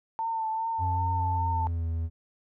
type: tone with vibrato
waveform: sine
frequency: 895 Hz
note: A5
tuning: 29 cents sharp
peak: -27 dBFS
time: 0.19-1.67 s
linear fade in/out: 0 ms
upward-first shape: triangle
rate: 2.5 Hz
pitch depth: 37 cents each way
type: tone with pitch glide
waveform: triangle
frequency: 90.7 to 82.22 Hz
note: F#2 to E2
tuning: -34 to -4 cents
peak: -25 dBFS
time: 0.78-2.1 s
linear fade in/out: 50 ms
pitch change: -170 cents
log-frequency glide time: 1.27-1.87 s
effects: none